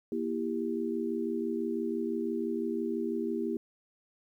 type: chord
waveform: sine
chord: E diminished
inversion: second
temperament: just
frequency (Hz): 237.3 / 329.6 / 395.6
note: Bb3 / E4 / G4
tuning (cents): +31 / 0 / +16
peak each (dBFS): -34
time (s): 0.12-3.57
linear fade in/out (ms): 2
effects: 11-bit